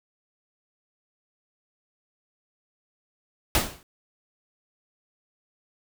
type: noise with exponential decay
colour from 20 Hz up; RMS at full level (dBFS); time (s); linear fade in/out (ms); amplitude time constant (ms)
pink; -18; 3.55-3.83; 1; 59
effects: none